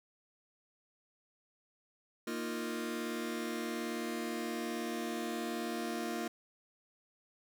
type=chord; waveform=sawtooth; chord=Bb suspended fourth; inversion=none; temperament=just; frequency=233.1 / 310.8 / 349.6 Hz; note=Bb3 / Eb4 / F4; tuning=0 / -2 / +2 cents; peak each=-35 / -38 / -36 dBFS; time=2.27-6.28 s; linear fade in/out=5 ms; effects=none